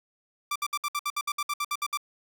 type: tone bursts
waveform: sawtooth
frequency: 1174.7 Hz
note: D6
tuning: in tune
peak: -23 dBFS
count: 14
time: 0.51-1.974 s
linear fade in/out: 5 ms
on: 47 ms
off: 62 ms
effects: none